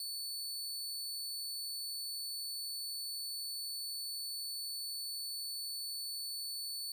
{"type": "tone", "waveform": "sawtooth", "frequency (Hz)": 4464, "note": "C#8", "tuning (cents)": 11, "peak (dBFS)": -36, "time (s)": [0, 6.92], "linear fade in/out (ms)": 2, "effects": []}